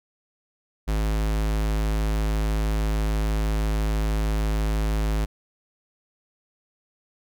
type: tone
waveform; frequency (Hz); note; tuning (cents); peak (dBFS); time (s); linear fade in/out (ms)
square; 53.1; G#1; +39; -22; 0.87-5.26; 20
effects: none